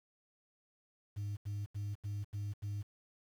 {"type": "tone bursts", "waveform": "sine", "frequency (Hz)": 102.3, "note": "G#2", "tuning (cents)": -26, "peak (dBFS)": -34, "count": 6, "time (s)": [1.16, 2.83], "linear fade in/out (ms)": 20, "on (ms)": 210, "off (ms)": 82, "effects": ["tanh soft clip ceiling -35 dBFS", "10-bit"]}